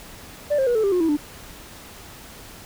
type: tone with pitch steps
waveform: sine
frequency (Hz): 587.3 / 532.4 / 482.6 / 437.4 / 396.5 / 359.4 / 325.8 / 295.4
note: D5 / C5 / B4 / A4 / G4 / F4 / E4 / D4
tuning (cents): 0 / +30 / -40 / -10 / +20 / +50 / -20 / +10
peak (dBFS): -15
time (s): 0.5-1.172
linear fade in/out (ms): 20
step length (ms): 84
effects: tanh soft clip ceiling -15 dBFS + pink hiss -42 dBFS RMS until 2.65 s